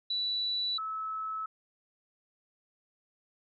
sine tone pair in turn, 3951 / 1299.6 Hz, B7 / E6, 0 / -25 cents, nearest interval octave + perfect fifth, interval 1925 cents, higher first, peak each -29 / -33 dBFS, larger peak first, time 0.1-0.78 / 0.78-1.46 s, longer neither, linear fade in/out 5 ms, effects none

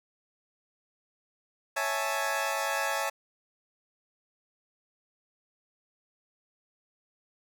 20% pulse chord, A major seventh, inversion first, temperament equal, 554.4 / 659.3 / 830.6 / 880 Hz, C#5 / E5 / G#5 / A5, 0 / 0 / 0 / 0 cents, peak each -29 dBFS, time 1.76-3.1 s, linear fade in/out 10 ms, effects none

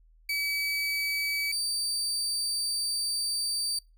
30% pulse tone pair in turn, 2286 / 4636 Hz, D7 / D8, -47 / -23 cents, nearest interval octave, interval 1224 cents, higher second, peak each -25 dBFS, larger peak neither, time 0.29-1.52 / 1.52-3.79 s, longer second, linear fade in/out 5 ms, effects noise-tail reverb RT60 0.3 s tail -25 dB re dry + added 40 Hz sine -56 dBFS peak until 3.97 s

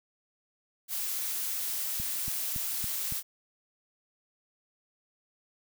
blue noise, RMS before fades -33 dBFS, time 0.88-3.23 s, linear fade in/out 50 ms
click train, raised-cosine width 5 ms, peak -27 dBFS, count 5, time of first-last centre 2-3.124 s, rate 3.56 Hz
effects none

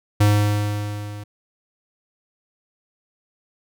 square tone with level ramp, 103.83 Hz, G#2, in tune, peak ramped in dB -12 to -33 dBFS, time 0.2-1.24 s, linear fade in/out 10 ms, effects none

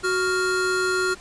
square tone pair together, 370.8 / 1400 Hz, F#4 / F6, +4 / +4 cents, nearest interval octave + major seventh, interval 2300 cents, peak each -24 dBFS, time 0.03-1.15 s, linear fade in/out 20 ms, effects pink hiss -45 dBFS RMS until 1.2 s + resampled to 22050 Hz

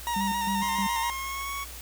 40% pulse tone with vibrato, 932.3 Hz, A#5, in tune, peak -26 dBFS, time 0.07-1.1 s, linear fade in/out 0 ms, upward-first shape square, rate 7.3 Hz, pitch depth 30 cents each way
sine tone with tremolo, 197.2 Hz, G3, 11 cents sharp, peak -28 dBFS, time 0.16-0.87 s, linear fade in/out 5 ms, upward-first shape square, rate 3.2 Hz, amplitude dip 70%
25% pulse tone with pitch glide, 1051 to 1113.5 Hz, C6 to C#6, +7 to +7 cents, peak -28 dBFS, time 0.61-1.65 s, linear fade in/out 20 ms, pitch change +100 cents, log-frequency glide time 0.96-1.53 s
effects added 60 Hz sine -43 dBFS peak until 1.81 s + white hiss -43 dBFS RMS until 1.81 s

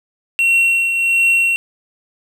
triangle tone with tremolo, 2729 Hz, F7, 41 cents flat, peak -8 dBFS, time 0.39-1.56 s, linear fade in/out 0 ms, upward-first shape triangle, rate 1.4 Hz, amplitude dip 50%, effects none

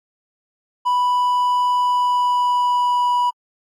triangle tone with pitch glide, 987.8 to 978.7 Hz, B5 to B5, 0 to -16 cents, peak -13 dBFS, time 0.85-3.31 s, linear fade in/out 20 ms, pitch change -16 cents, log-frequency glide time 1.8-3.19 s, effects AAC 64 kbps

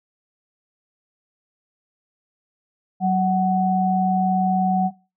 sine tone pair together, 187.4 / 746.1 Hz, F#3 / F#5, +22 / +14 cents, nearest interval 2 octaves, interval 2392 cents, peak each -19 dBFS, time 3-4.91 s, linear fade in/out 50 ms, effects noise-tail reverb RT60 0.3 s tail -20 dB re dry

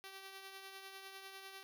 5% pulse tone with tremolo, 387.2 Hz, G4, 21 cents flat, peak -37 dBFS, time 0.04-1.63 s, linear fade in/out 0 ms, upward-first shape triangle, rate 10 Hz, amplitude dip 45%, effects none

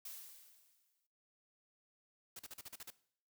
blue noise with exponential decay, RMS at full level -46 dBFS, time 0.05-1.07 s, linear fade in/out 5 ms, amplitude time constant 220 ms
white noise bursts, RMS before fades -49 dBFS, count 8, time 2.36-2.904 s, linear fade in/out 5 ms, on 33 ms, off 40 ms
effects noise-tail reverb RT60 0.6 s tail -18 dB re dry

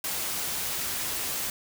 white noise, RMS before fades -31 dBFS, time 0.04-1.5 s, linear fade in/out 2 ms, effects none

